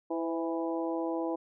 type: harmonic tone with a mistuned harmonic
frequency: 164.81 Hz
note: E3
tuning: in tune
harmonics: 2 / 3 / 4 / 5 / 6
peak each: -32 / -36 / -38 / -40 / -42 dBFS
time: 0.1-1.36 s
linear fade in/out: 10 ms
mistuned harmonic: 3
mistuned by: +36 cents
effects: none